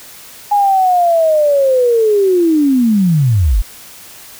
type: linear sweep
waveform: sine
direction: down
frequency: 830.6 to 37.84 Hz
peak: -8 dBFS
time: 0.51-3.62 s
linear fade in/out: 10 ms
effects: white hiss -36 dBFS RMS until 4.39 s